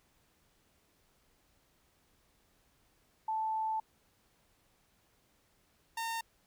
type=tone pair in turn; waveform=sine / sawtooth; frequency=878 / 912.5 Hz; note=A5 / A#5; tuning=-4 / -37 cents; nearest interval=minor second; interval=67 cents; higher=second; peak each=-31 / -31 dBFS; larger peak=neither; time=3.28-3.8 / 5.97-6.21 s; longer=first; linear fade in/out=5 ms; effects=pink hiss -71 dBFS RMS until 6.46 s